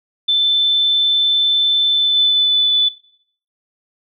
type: tone with pitch glide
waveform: sine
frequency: 3530 to 3485 Hz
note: A7 to A7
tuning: +5 to -17 cents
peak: -11 dBFS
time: 0.28-2.89 s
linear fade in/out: 10 ms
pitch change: -22 cents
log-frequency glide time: 1.87-2.72 s
effects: noise-tail reverb RT60 0.6 s tail -17 dB re dry